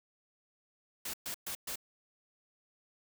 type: noise bursts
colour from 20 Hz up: white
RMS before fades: -39 dBFS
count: 4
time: 1.05-1.758 s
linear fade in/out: 5 ms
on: 87 ms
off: 120 ms
effects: none